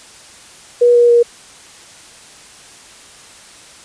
sine tone with pitch steps, 482.9 / 478.5 / 474.1 Hz, B4 / A#4 / A#4, -39 / +45 / +29 cents, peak -6 dBFS, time 0.81-1.23 s, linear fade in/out 10 ms, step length 140 ms, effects white hiss -40 dBFS RMS until 3.84 s + resampled to 22050 Hz

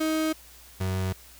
35% pulse tone pair in turn, 315 / 93.91 Hz, D#4 / F#2, +21 / +26 cents, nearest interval octave + major sixth, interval 2095 cents, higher first, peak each -22 / -24 dBFS, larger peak first, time 0-0.33 / 0.8-1.13 s, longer neither, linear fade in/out 10 ms, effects added 60 Hz sine -54 dBFS peak until 1.39 s + white hiss -51 dBFS RMS until 1.39 s

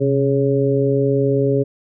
harmonic tone with a mistuned harmonic, 138.59 Hz, C#3, in tune, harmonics 1 / 2 / 3 / 4, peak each -19 / -21 / -17 / -23 dBFS, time 0-1.64 s, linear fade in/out 20 ms, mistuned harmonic 1, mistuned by -82 cents, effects none

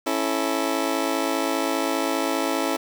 20% pulse chord, A major, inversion first, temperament just, 275 / 330 / 440 Hz, C#4 / E4 / A4, -14 / +2 / 0 cents, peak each -21 / -21 / -24 dBFS, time 0.06-2.77 s, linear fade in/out 10 ms, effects 7-bit

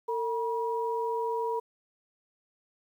sine tone pair together, 453.6 / 961.1 Hz, A#4 / B5, -47 / -47 cents, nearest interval octave + minor second, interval 1300 cents, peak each -30 / -31 dBFS, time 0.08-1.6 s, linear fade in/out 10 ms, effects 10-bit

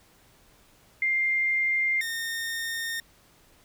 sine / sawtooth tone pair in turn, 2104 / 1832.7 Hz, C7 / A#6, +9 / -30 cents, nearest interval major second, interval 239 cents, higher first, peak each -22 / -26 dBFS, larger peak first, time 1.02-2.01 / 2.01-3 s, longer neither, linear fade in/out 2 ms, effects pink hiss -59 dBFS RMS until 3.64 s

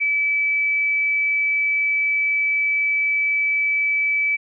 sine tone, 2302 Hz, D7, 35 cents flat, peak -17 dBFS, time 0-4.37 s, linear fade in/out 20 ms, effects none

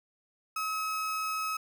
35% pulse tone, 1281 Hz, E6, 50 cents flat, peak -29 dBFS, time 0.56-1.57 s, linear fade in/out 5 ms, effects none

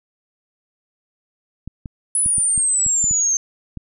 clicks, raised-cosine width 5 ms, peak -18 dBFS, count 9, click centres 1.676 / 1.858 / 2.261 / 2.382 / 2.578 / 2.864 / 3.042 / 3.111 / 3.773 s
sine exponential sweep, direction down, 10230 to 6272 Hz, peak -15 dBFS, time 2.15-3.37 s, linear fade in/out 2 ms
effects none

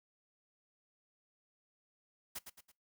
white noise with echo, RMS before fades -42 dBFS, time 2.35-2.39 s, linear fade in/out 10 ms, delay 110 ms, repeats 3, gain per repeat -7 dB, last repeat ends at 2.72 s, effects noise-tail reverb RT60 0.2 s tail -21 dB re dry

